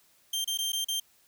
sawtooth tone with dropouts, 3160 Hz, G7, 13 cents sharp, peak -25 dBFS, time 0.33-1 s, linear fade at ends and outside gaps 5 ms, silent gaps 0.445-0.475 / 0.575-0.586 / 0.721-0.73 / 0.846-0.884 s, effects white hiss -64 dBFS RMS until 1.27 s

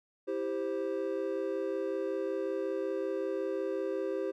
triangle chord, C major, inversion first, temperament just, 327 / 392.4 / 523.3 Hz, E4 / G4 / C5, -14 / +2 / 0 cents, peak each -36 / -32 / -34 dBFS, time 0.27-4.32 s, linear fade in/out 20 ms, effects none

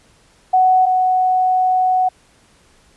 sine tone pair in turn, 744 / 741.3 Hz, F#5 / F#5, +9 / +3 cents, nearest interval unison, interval 6 cents, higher first, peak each -9 / -12 dBFS, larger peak first, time 0.53-0.86 / 0.86-2.09 s, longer second, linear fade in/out 10 ms, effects pink hiss -53 dBFS RMS until 2.96 s + resampled to 24000 Hz

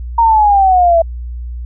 sine exponential sweep, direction down, 937 to 656 Hz, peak -6 dBFS, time 0.18-1.02 s, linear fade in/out 5 ms, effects added 60 Hz sine -21 dBFS peak until 1.65 s

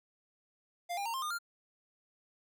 square tone with pitch steps, 698.5 / 802.4 / 921.7 / 1058.7 / 1216.2 / 1397 Hz, F5 / G5 / A#5 / C6 / D#6 / F6, 0 / +40 / -20 / +20 / -40 / 0 cents, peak -35 dBFS, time 0.89-1.388 s, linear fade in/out 20 ms, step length 83 ms, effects none

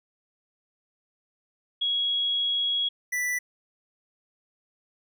sine / square tone pair in turn, 3322 / 1975.3 Hz, G#7 / B6, 0 / 0 cents, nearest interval major sixth, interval 900 cents, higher first, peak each -23 / -26 dBFS, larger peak first, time 1.81-2.89 / 3.12-3.39 s, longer first, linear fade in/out 10 ms, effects none

